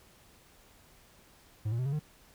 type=tone with pitch steps; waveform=triangle; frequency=107.1 / 116.79 / 127.36 / 138.89 / 151.46 Hz; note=A2 / A#2 / C3 / C#3 / D#3; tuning=-46 / +4 / -46 / +4 / -46 cents; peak=-27 dBFS; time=1.65-1.995 s; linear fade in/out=10 ms; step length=69 ms; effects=pink hiss -60 dBFS RMS until 2.34 s